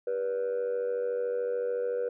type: tone with amplitude modulation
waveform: sine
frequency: 485.8 Hz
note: B4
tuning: 29 cents flat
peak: -22 dBFS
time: 0.07-2.09 s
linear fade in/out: 5 ms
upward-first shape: sine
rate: 93.7 Hz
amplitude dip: 80%
effects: tanh soft clip ceiling -24 dBFS